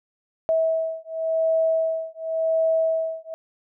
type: beating tone pair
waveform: sine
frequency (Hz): 647 / 647.91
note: E5 / E5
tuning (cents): -32 / -30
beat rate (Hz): 0.91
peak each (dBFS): -23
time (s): 0.49-3.34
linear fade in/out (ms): 0
effects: none